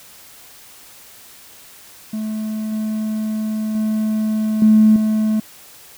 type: tone with level steps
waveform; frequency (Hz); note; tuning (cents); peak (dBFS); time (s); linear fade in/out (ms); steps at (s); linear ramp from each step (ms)
triangle; 216.5; A3; -28; -19 / -17 / -14 / -4 / -12; 2.13-5.4; 5; 2.72 / 3.75 / 4.62 / 4.96; 2
effects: tanh soft clip ceiling -5 dBFS + white hiss -43 dBFS RMS until 5.97 s